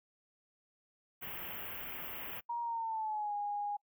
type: band-stop noise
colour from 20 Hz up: white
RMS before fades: -43 dBFS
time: 1.21-2.41 s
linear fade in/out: 20 ms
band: 3200 to 13000 Hz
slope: 96 dB/octave
type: tone with pitch glide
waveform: sine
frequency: 944 to 821.8 Hz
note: A#5 to G#5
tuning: +22 to -18 cents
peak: -34 dBFS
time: 2.49-3.77 s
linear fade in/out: 10 ms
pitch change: -240 cents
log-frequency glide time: 2.62-3.34 s
effects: noise-tail reverb RT60 0.1 s tail -25 dB re dry